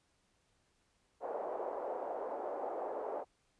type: band-pass noise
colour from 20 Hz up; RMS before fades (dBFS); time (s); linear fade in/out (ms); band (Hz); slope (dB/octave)
white; -40; 1.2-3.25; 50; 430 to 740; 24
effects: pink hiss -75 dBFS RMS until 3.59 s + resampled to 22050 Hz